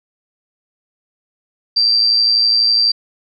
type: tone with amplitude modulation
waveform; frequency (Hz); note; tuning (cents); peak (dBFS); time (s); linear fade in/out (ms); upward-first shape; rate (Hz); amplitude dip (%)
sine; 4699; D8; 0; -8; 1.76-2.92; 10; sine; 112; 50
effects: none